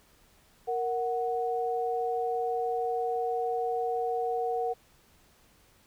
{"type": "tone pair together", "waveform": "sine", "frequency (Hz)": [466.2, 740], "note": ["A#4", "F#5"], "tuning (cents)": [0, 0], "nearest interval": "minor sixth", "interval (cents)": 800, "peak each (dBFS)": [-30, -30], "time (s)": [0.67, 4.74], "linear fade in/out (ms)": 20, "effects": ["pink hiss -62 dBFS RMS until 5.86 s"]}